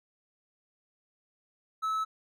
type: tone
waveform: triangle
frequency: 1300 Hz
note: E6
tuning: 24 cents flat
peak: -26 dBFS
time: 1.82-2.05 s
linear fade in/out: 20 ms
effects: none